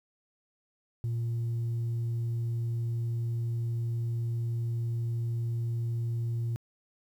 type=tone; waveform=sine; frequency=116.54 Hz; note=A#2; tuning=in tune; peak=-26 dBFS; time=1.04-6.56 s; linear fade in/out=0 ms; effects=tanh soft clip ceiling -27 dBFS + 10-bit